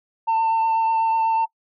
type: tone with vibrato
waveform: sine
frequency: 898 Hz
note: A5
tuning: 35 cents sharp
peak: -14 dBFS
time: 0.27-1.46 s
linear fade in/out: 20 ms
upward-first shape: triangle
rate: 8.1 Hz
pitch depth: 17 cents each way
effects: noise-tail reverb RT60 0.1 s tail -23 dB re dry + tanh soft clip ceiling -16 dBFS